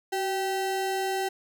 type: ring-modulated tone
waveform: square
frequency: 580 Hz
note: D5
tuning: 22 cents flat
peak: -24 dBFS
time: 0.12-1.29 s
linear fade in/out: 10 ms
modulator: 202 Hz
effects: none